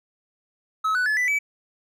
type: tone with pitch steps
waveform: triangle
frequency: 1288 / 1488.1 / 1719.3 / 1986.4 / 2295 Hz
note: E6 / F#6 / A6 / B6 / D7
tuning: -41 / +9 / -41 / +9 / -40 cents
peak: -18 dBFS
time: 0.84-1.39 s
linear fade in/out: 10 ms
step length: 110 ms
effects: none